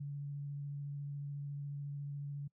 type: tone with vibrato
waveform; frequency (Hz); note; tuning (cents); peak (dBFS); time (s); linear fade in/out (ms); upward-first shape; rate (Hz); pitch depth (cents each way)
sine; 142.8; D3; -48; -39; 0-2.48; 10; sine; 14; 11
effects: noise-tail reverb RT60 0.1 s tail -25 dB re dry